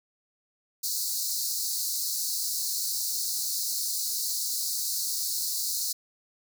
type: high-pass noise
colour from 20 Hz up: pink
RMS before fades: -30 dBFS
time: 0.83-5.93 s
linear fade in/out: 10 ms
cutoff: 4100 Hz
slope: 96 dB/octave
effects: none